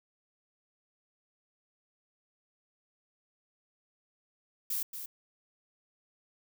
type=noise with echo; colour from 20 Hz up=violet; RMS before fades=-33 dBFS; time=4.7-4.83 s; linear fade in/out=5 ms; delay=230 ms; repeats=1; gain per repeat=-8 dB; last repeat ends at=5.06 s; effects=none